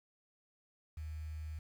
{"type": "tone with quantisation", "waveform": "sine", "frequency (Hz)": 77.78, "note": "D#2", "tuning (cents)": 0, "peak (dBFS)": -40, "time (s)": [0.97, 1.59], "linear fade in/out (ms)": 5, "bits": 10, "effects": []}